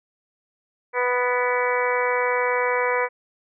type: harmonic tone with a mistuned harmonic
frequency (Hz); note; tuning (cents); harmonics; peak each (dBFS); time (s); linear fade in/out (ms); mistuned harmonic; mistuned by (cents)
247.2; B3; +2; 2 / 3 / 4 / 5 / 6 / 7 / 8 / 9; -23 / -34 / -25 / -32 / -31 / -32 / -28 / -30; 0.93-3.09; 50; 9; +38
effects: none